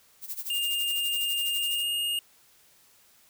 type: noise with tremolo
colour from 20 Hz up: violet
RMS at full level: -33 dBFS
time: 0.21-1.84 s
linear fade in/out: 50 ms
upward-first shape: sine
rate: 12 Hz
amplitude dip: 85%
type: tone with pitch glide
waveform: square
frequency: 2814 to 2842 Hz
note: F7 to F7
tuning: +12 to +30 cents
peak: -27 dBFS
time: 0.5-2.19 s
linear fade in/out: 2 ms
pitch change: +18 cents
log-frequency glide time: 1.52-1.91 s
effects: white hiss -60 dBFS RMS until 3.29 s